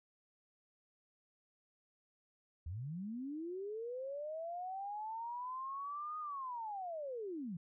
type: linear two-way sweep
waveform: sine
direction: up then down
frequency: 73.3 to 1244.5 to 156 Hz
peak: -40 dBFS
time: 2.66-7.57 s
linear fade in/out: 5 ms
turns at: 6.19 s
effects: none